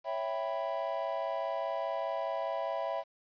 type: chord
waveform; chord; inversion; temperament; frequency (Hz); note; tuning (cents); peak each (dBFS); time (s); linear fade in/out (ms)
triangle; C# half-diminished seventh; none; equal; 554.4 / 659.3 / 784 / 987.8; C#5 / E5 / G5 / B5; 0 / 0 / 0 / 0; -36 / -33 / -38 / -37; 0.04-3.04; 50
effects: resampled to 11025 Hz + 10-bit